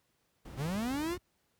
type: noise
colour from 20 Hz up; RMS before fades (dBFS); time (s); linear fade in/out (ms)
brown; -43; 0.45-1.18; 5
type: linear sweep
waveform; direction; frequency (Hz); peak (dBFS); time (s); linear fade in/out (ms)
45% pulse; up; 121.8 to 370; -32; 0.56-1.18; 50
effects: pink hiss -75 dBFS RMS until 1.59 s + high-pass 60 Hz 12 dB/octave